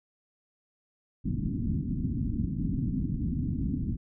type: low-pass noise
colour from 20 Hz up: white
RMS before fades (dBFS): -30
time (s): 1.24-3.97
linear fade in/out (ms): 20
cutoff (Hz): 270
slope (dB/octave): 48
effects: none